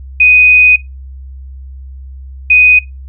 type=tone pair in turn; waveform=sine; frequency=2494 / 2494 Hz; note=D#7 / D#7; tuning=+3 / +3 cents; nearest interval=unison; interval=0 cents; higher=neither; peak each=-3 dBFS; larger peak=neither; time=0.2-0.76 / 2.5-2.79 s; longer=first; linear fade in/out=5 ms; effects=noise-tail reverb RT60 0.2 s tail -20 dB re dry + added 66 Hz sine -26 dBFS peak until 3.08 s